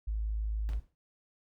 sine tone, 53.5 Hz, A1, 48 cents flat, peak -30 dBFS, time 0.07-0.8 s, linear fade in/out 10 ms
brown noise with exponential decay, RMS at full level -39 dBFS, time 0.69-0.95 s, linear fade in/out 0 ms, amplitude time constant 55 ms
clicks, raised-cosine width 0.3 ms, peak -35 dBFS, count 2, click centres 0.691 / 0.734 s
effects none

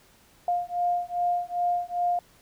sine beating tone pair, 704 / 706.5 Hz, F5 / F5, +14 / +20 cents, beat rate 2.5 Hz, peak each -27 dBFS, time 0.48-2.19 s, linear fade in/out 2 ms, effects pink hiss -58 dBFS RMS until 2.41 s

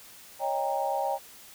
sine chord, Eb dominant seventh, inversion third, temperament equal with one note detuned, 554.4 / 622.3 / 794.9 / 932.3 Hz, Db5 / Eb5 / G5 / Bb5, 0 / 0 / +24 / 0 cents, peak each -32 / -34 / -29 / -34 dBFS, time 0.39-1.19 s, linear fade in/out 50 ms, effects white hiss -50 dBFS RMS until 1.54 s

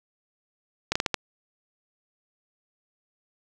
slowing click train, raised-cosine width 0.2 ms, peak -6 dBFS, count 5, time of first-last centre 0.92-1.143 s, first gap 35 ms, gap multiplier 1.32, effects none

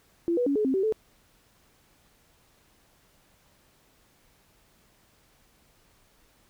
sine tone with pitch steps, 339.6 / 489.1 / 281.1 / 425.4 / 264.8 / 383.8 / 436.6 Hz, F4 / B4 / C#4 / G#4 / C4 / G4 / A4, -48 / -17 / +24 / +42 / +21 / -37 / -13 cents, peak -22 dBFS, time 0.28-0.924 s, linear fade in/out 0 ms, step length 92 ms, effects pink hiss -63 dBFS RMS until 6.49 s

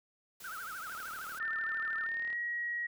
white noise, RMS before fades -50 dBFS, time 0.4-1.39 s, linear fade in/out 5 ms
sine tone with vibrato, 1403 Hz, F6, 8 cents sharp, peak -40 dBFS, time 0.44-2.07 s, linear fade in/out 5 ms, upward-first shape triangle, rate 13 Hz, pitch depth 230 cents each way
click train, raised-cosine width 0.3 ms, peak -35 dBFS, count 56, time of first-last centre 0.87-2.329 s, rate 37.7 Hz
sine tone with pitch glide, 1795 to 1901.7 Hz, A6 to A#6, +34 to +34 cents, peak -33 dBFS, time 1.4-2.87 s, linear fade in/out 10 ms, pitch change +100 cents, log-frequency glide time 2-2.35 s
effects none

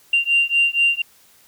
sine beating tone pair, 2775 / 2779.2 Hz, F7 / F7, -12 / -9 cents, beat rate 4.2 Hz, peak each -17 dBFS, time 0.13-1.02 s, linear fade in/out 5 ms, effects tanh soft clip ceiling -8 dBFS + white hiss -53 dBFS RMS until 1.47 s

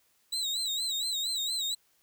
35% pulse tone with vibrato, 3900 Hz, B7, 23 cents flat, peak -28 dBFS, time 0.32-1.75 s, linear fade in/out 10 ms, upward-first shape sine, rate 4.3 Hz, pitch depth 100 cents each way, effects white hiss -69 dBFS RMS until 2.02 s

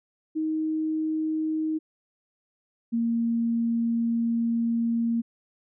sine tone pair in turn, 313.9 / 231.8 Hz, D#4 / A#3, +15 / -10 cents, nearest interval perfect fourth, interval 525 cents, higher first, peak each -24 / -22 dBFS, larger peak second, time 0.35-1.79 / 2.92-5.22 s, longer second, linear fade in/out 20 ms, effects none

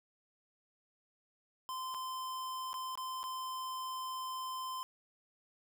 square tone with dropouts, 1034 Hz, C6, 21 cents flat, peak -39 dBFS, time 1.69-4.83 s, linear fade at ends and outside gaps 0 ms, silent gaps 1.942-1.946 / 2.731-2.741 / 2.954-2.975 / 3.231-3.239 s, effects none

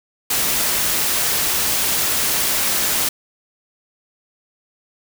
white noise, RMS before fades -19 dBFS, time 0.3-3.09 s, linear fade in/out 5 ms, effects none

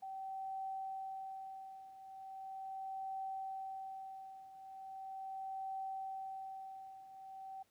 sine tone with tremolo, 770 Hz, G5, 31 cents flat, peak -39 dBFS, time 0.02-7.63 s, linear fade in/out 10 ms, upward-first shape triangle, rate 0.39 Hz, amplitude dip 80%, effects pink hiss -75 dBFS RMS until 7.7 s + high-pass 100 Hz 12 dB/octave

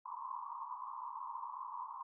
pink band-pass noise, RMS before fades -45 dBFS, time 0.05-2.03 s, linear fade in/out 10 ms, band 930 to 1100 Hz, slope 96 dB/octave, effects none

